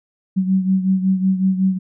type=beating tone pair; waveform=sine; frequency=188.2 / 193.6 Hz; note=F#3 / G3; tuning=+30 / -21 cents; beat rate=5.4 Hz; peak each=-15 / -21 dBFS; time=0.36-1.79 s; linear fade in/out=20 ms; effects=none